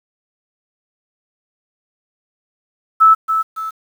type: tone with echo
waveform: sine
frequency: 1309 Hz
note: E6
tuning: 13 cents flat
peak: -5 dBFS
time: 3-3.15 s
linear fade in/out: 20 ms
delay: 280 ms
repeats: 2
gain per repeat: -8 dB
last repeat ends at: 3.71 s
effects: 7-bit